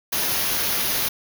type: band-stop noise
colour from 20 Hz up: white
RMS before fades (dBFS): -23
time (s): 0.12-1.09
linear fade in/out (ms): 10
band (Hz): 6700 to 9500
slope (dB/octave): 96
effects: none